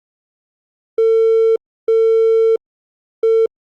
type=tone bursts at uneven times; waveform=triangle; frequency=450 Hz; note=A4; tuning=39 cents sharp; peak=-6 dBFS; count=3; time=0.98-1.56 / 1.88-2.56 / 3.23-3.46 s; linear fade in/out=5 ms; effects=tanh soft clip ceiling -6 dBFS + Opus 32 kbps